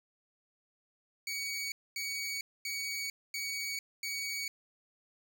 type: tone bursts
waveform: 20% pulse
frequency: 2252 Hz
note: C#7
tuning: 27 cents sharp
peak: -30 dBFS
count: 5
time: 1.27-4.48 s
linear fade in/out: 2 ms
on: 450 ms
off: 240 ms
effects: none